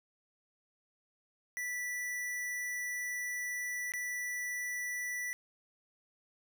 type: tone with dropouts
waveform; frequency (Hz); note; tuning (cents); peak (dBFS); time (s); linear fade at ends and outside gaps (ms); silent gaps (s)
square; 1967; B6; -7; -36; 1.57-5.33; 0; 3.92-3.937
effects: none